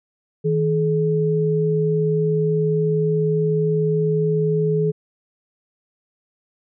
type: tone pair together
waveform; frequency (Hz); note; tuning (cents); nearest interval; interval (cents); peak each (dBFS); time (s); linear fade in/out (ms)
sine; 159.34 / 425.4; D#3 / G#4; +42 / +42; octave + perfect fourth; 1700; -19; 0.44-4.92; 20
effects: none